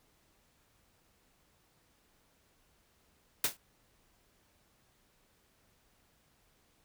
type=noise with exponential decay; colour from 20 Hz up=white; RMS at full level=-25 dBFS; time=3.44-3.57 s; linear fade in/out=2 ms; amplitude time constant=28 ms; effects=pink hiss -70 dBFS RMS until 6.84 s

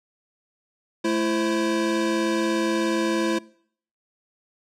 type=tone cluster; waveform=square; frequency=217.4 / 334.3 / 523 Hz; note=A3 / E4 / C5; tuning=-21 / +24 / -1 cents; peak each=-28 / -23 / -30 dBFS; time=1.04-3.39 s; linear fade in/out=10 ms; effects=noise-tail reverb RT60 0.6 s tail -23 dB re dry + low-pass 8000 Hz 12 dB/octave

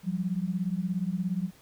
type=beating tone pair; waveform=sine; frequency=174.61 / 191.61 Hz; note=F3 / G3; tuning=0 / -39 cents; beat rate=17 Hz; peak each=-30 dBFS; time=0.03-1.51 s; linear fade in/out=50 ms; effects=pink hiss -58 dBFS RMS until 1.61 s

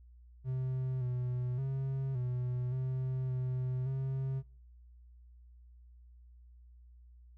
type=tone with pitch steps; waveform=triangle; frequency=129.5 / 124.4 / 134.4 / 124.4 / 129.7 / 127.6 / 133.4 Hz; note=C3 / B2 / C3 / B2 / C3 / C3 / C3; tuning=-17 / +13 / +47 / +13 / -15 / -43 / +34 cents; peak=-30 dBFS; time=0.44-4.43 s; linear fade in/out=50 ms; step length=570 ms; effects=noise-tail reverb RT60 0.5 s tail -26 dB re dry + added 60 Hz sine -54 dBFS peak until 7.37 s

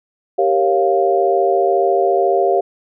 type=chord; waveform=sine; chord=G half-diminished seventh; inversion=none; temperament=equal with one note detuned; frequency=392 / 466.2 / 548.3 / 698.5 Hz; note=G4 / Bb4 / Db5 / F5; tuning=0 / 0 / -19 / 0 cents; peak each=-16 / -21 / -19 / -16 dBFS; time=0.38-2.61 s; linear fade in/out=10 ms; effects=none

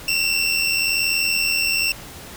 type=tone pair together; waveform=25% pulse; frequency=2665 / 2746 Hz; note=E7 / F7; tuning=+18 / -30 cents; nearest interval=minor second; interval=52 cents; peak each=-17 dBFS; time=0.08-1.92 s; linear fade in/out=2 ms; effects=pink hiss -38 dBFS RMS until 2.36 s

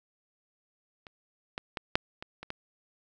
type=clicks; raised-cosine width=0.3 ms; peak=-30 / -18 / -17 / -6 / -23 / -25 / -19 dBFS; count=7; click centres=1.068 / 1.579 / 1.772 / 1.955 / 2.225 / 2.43 / 2.504 s; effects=none

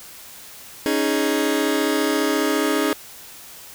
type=chord; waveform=sawtooth; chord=C# suspended second; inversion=none; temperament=just; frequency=277.2 / 311.8 / 415.8 Hz; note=C#4 / D#4 / G#4; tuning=0 / +4 / +2 cents; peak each=-19 / -18 / -19 dBFS; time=0.86-2.93 s; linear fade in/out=0 ms; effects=white hiss -41 dBFS RMS until 3.74 s

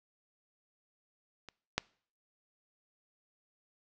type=clicks; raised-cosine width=0.2 ms; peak=-29 / -11 dBFS; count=2; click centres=1.487 / 1.78 s; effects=noise-tail reverb RT60 0.5 s tail -24 dB re dry + low-pass 7000 Hz 12 dB/octave

